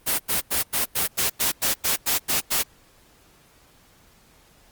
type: noise bursts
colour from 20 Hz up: white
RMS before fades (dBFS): -22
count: 12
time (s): 0.06-2.632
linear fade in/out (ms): 20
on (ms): 130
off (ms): 92
effects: pink hiss -56 dBFS RMS until 4.71 s + Opus 32 kbps